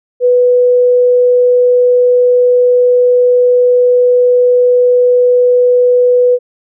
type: tone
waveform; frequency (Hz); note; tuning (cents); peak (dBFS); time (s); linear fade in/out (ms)
sine; 493.9; B4; 0; -5; 0.2-6.39; 50
effects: none